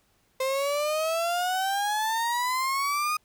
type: exponential sweep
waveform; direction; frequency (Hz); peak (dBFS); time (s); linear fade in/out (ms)
35% pulse; up; 520 to 1244.5; -23; 0.4-3.17; 5
effects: pink hiss -67 dBFS RMS until 3.24 s